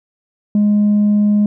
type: tone with tanh clipping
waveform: triangle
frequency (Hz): 207.7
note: G#3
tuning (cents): 0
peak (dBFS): -10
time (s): 0.55-1.46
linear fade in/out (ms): 2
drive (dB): 6
effects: none